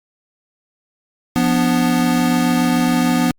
square chord, B diminished, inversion second, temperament equal, 174.61 / 246.9 / 293.7 Hz, F3 / B3 / D4, 0 / 0 / 0 cents, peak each -21 / -16 / -22 dBFS, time 1.36-3.31 s, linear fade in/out 0 ms, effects Opus 48 kbps

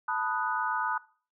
sine chord, B dominant seventh, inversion third, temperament equal, 880 / 987.8 / 1244.5 / 1480 Hz, A5 / B5 / D#6 / F#6, 0 / 0 / 0 / 0 cents, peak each -33 dBFS, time 0.08-0.98 s, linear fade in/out 5 ms, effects noise-tail reverb RT60 0.4 s tail -20 dB re dry

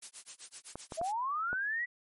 blue noise with tremolo, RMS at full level -42 dBFS, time 0.02-1.12 s, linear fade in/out 5 ms, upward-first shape sine, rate 7.8 Hz, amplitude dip 100%
clicks, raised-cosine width 1 ms, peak -26 dBFS, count 4, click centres 0.756 / 0.922 / 1.014 / 1.53 s
sine linear sweep, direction up, 622.3 to 1975.5 Hz, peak -31 dBFS, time 0.97-1.86 s, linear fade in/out 20 ms
effects MP3 48 kbps

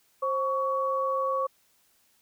sine tone pair together, 530 / 1123 Hz, C5 / C#6, +22 / +22 cents, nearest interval octave + minor second, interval 1300 cents, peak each -28 / -27 dBFS, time 0.22-1.47 s, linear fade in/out 10 ms, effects white hiss -66 dBFS RMS until 2.21 s

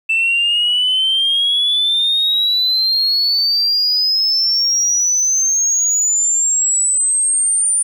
sine exponential sweep, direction up, 2651 to 9280 Hz, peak -11 dBFS, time 0.09-7.83 s, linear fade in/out 10 ms, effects tanh soft clip ceiling -9 dBFS + 8-bit

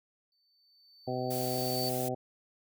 triangle tone with exponential growth, 4538 Hz, C#8, 40 cents sharp, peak -32 dBFS, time 0.32-1.89 s, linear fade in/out 1 ms, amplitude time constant 340 ms
harmonic tone, 126.8 Hz, B2, 46 cents sharp, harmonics 1 / 2 / 3 / 4 / 5 / 6, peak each -38 / -38 / -38 / -38 / -38 / -38 dBFS, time 1.07-2.15 s, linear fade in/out 10 ms
blue noise, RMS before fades -39 dBFS, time 1.3-2.09 s, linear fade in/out 10 ms
effects none

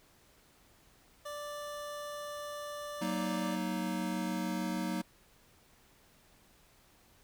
25% pulse tone, 587.3 Hz, D5, in tune, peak -36 dBFS, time 1.25-3.56 s, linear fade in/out 10 ms
square chord, D# minor, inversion first, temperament just, 186.68 / 233.3 / 311.1 Hz, F#3 / A#3 / D#4, +16 / +2 / 0 cents, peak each -37 / -39 / -39 dBFS, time 3.01-5.02 s, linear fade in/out 10 ms
effects pink hiss -64 dBFS RMS until 7.23 s

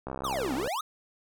click train, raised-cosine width 1 ms, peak -21 dBFS, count 41, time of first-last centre 0.07-0.674 s, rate 66.2 Hz
square exponential two-way sweep, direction down then up, 1318.5 to 238.2 to 1318.5 Hz, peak -30 dBFS, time 0.24-0.81 s, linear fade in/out 5 ms, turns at 0.54 s
effects none

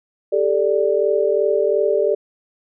sine chord, G suspended second, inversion none, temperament equal with one note detuned, 397.2 / 440 / 587.3 Hz, G4 / A4 / D5, +23 / 0 / 0 cents, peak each -19 dBFS, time 0.32-2.15 s, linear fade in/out 10 ms, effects none

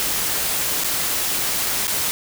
white noise with dropouts, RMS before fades -22 dBFS, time 0-2.11 s, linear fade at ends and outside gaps 0 ms, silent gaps 0.837-0.844 / 1.871-1.879 s, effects none

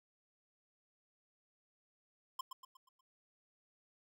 square tone with echo, 1046.5 Hz, C6, in tune, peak -38 dBFS, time 2.39-2.41 s, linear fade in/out 5 ms, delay 120 ms, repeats 5, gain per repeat -7 dB, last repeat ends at 3.01 s, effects none

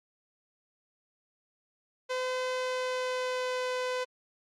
sawtooth tone with pitch glide, 510 to 505 Hz, C5 to B4, -44 to +39 cents, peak -26 dBFS, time 2.09-4.05 s, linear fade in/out 20 ms, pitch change -17 cents, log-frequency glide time 2.55-3.74 s, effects low-pass 6000 Hz 12 dB/octave + Opus 48 kbps

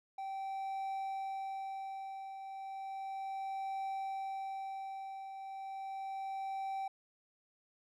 triangle tone with tremolo, 776 Hz, G5, 18 cents flat, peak -34 dBFS, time 0.18-6.88 s, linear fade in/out 5 ms, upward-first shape triangle, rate 0.34 Hz, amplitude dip 60%, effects none

